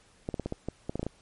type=clicks; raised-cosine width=2 ms; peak=-18 dBFS; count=11; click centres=0.289 / 0.342 / 0.397 / 0.46 / 0.524 / 0.686 / 0.895 / 0.956 / 0.995 / 1.03 / 1.066 s; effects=pink hiss -61 dBFS RMS until 1.21 s + MP3 48 kbps